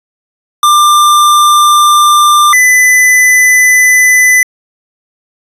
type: tone pair in turn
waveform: square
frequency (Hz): 1191 / 2003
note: D6 / B6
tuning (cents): +24 / +24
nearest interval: major sixth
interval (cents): 900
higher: second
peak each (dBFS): -4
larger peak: neither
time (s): 0.63-2.53 / 2.53-4.43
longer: neither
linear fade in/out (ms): 2
effects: resampled to 32000 Hz